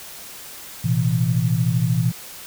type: tone cluster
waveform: sine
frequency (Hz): 115.2 / 128.2 / 165.8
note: A#2 / C3 / E3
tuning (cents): -20 / -35 / +10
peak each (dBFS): -21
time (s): 0.84-2.12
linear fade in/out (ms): 10
effects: white hiss -38 dBFS RMS until 2.46 s